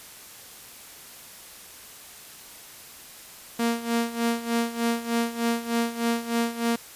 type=tone with tremolo; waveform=sawtooth; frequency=233.1 Hz; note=A#3; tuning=in tune; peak=-17 dBFS; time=3.59-6.76 s; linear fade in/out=5 ms; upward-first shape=sine; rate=3.3 Hz; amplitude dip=80%; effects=white hiss -45 dBFS RMS until 6.95 s + resampled to 32000 Hz